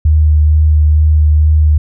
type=tone with vibrato; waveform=sine; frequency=76.5 Hz; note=D#2; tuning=29 cents flat; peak=-5 dBFS; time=0.05-1.78 s; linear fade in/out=5 ms; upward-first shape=sine; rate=2.2 Hz; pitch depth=16 cents each way; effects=none